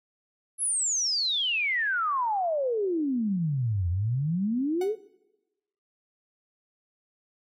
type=exponential two-way sweep; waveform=sine; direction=down then up; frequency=11175 to 83.9 to 459.5 Hz; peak=-24 dBFS; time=0.58-4.96 s; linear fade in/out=50 ms; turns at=3.89 s
type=tone with exponential decay; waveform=45% pulse; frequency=740 Hz; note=F#5; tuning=in tune; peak=-32 dBFS; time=4.81-4.97 s; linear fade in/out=5 ms; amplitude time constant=34 ms
effects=noise-tail reverb RT60 1.0 s tail -21 dB re dry